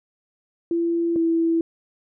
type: tone pair in turn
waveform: sine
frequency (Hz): 337.7 / 330.6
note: E4 / E4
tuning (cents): +42 / +5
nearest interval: unison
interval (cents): 37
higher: first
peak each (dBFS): -19 / -17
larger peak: second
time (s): 0.71-1.16 / 1.16-1.61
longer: neither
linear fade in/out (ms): 2
effects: none